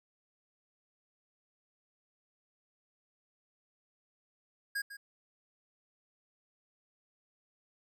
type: tone with echo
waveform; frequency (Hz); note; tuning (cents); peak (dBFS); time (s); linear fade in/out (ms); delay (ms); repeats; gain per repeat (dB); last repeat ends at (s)
square; 1635; G#6; -28; -33; 4.75-4.82; 10; 150; 1; -12; 4.97
effects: none